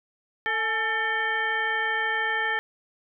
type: harmonic tone with a mistuned harmonic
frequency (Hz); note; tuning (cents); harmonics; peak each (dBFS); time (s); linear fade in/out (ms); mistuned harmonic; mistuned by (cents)
446.8; A4; +27; 1 / 2 / 3 / 4 / 5 / 7; -35 / -31 / -35 / -25 / -35 / -37; 0.46-2.59; 0; 2; -79
effects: none